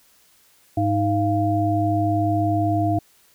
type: tone cluster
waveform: sine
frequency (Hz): 103.5 / 312.6 / 693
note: G#2 / D#4 / F5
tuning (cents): -5 / +8 / -14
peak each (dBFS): -22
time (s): 0.77-2.99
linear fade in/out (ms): 5
effects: white hiss -57 dBFS RMS until 3.34 s